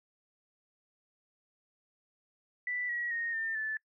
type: tone with pitch steps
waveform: sine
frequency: 1975.5 / 1915.9 / 1858.2 / 1802.1 / 1747.8 Hz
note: B6 / A#6 / A#6 / A6 / A6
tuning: 0 / +47 / -6 / +41 / -12 cents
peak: -32 dBFS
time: 2.67-3.77 s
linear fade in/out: 2 ms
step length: 220 ms
effects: noise-tail reverb RT60 0.1 s tail -24 dB re dry